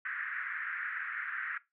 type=band-pass noise; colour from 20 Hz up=white; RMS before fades=-38 dBFS; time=0.05-1.58 s; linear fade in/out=5 ms; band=1400 to 1900 Hz; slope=48 dB/octave; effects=noise-tail reverb RT60 0.2 s tail -18 dB re dry